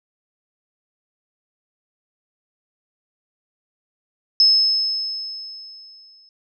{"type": "tone with exponential decay", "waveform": "sine", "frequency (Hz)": 5200, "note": "E8", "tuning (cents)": -24, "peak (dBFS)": -9, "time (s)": [4.4, 6.29], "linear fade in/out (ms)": 1, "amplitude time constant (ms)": 410, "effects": []}